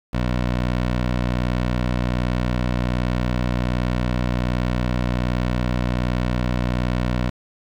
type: tone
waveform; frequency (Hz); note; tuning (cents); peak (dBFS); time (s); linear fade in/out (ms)
15% pulse; 61.3; B1; -12; -13; 0.13-7.3; 10
effects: low-pass 4000 Hz 12 dB/octave + 7-bit